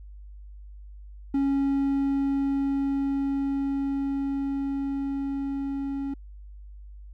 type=tone with level ramp; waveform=triangle; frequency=276 Hz; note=C#4; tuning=7 cents flat; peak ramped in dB=-19 to -26 dBFS; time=1.34-6.14 s; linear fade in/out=5 ms; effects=added 50 Hz sine -41 dBFS peak until 7.13 s